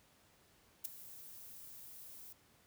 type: noise with ADSR envelope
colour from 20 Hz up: violet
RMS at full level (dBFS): -36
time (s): 0.84-2.33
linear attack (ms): 12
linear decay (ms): 9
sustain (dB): -17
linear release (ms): 6
effects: pink hiss -68 dBFS RMS until 2.66 s + high-pass 60 Hz 12 dB/octave